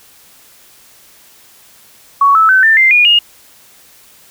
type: tone with pitch steps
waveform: sine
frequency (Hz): 1119 / 1307.9 / 1528.6 / 1786.6 / 2088 / 2441 / 2852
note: C#6 / E6 / G6 / A6 / C7 / D#7 / F7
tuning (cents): +16 / -14 / -44 / +26 / -4 / -34 / +36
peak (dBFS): -5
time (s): 2.21-3.19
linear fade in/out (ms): 5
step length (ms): 140
effects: white hiss -44 dBFS RMS until 4.3 s